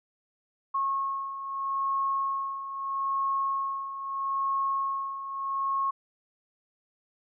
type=beating tone pair; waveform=sine; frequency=1090 / 1090.78 Hz; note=C#6 / C#6; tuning=-29 / -28 cents; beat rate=0.78 Hz; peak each=-34 / -28 dBFS; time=0.74-5.91 s; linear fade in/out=10 ms; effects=none